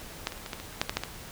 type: clicks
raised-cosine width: 0.2 ms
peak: -10 / -21 / -28 / -20 / -16 / -23 / -29 / -7 / -11 / -9 / -14 dBFS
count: 11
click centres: 0.271 / 0.322 / 0.377 / 0.462 / 0.532 / 0.6 / 0.727 / 0.815 / 0.895 / 0.97 / 1.036 s
effects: pink hiss -44 dBFS RMS until 1.31 s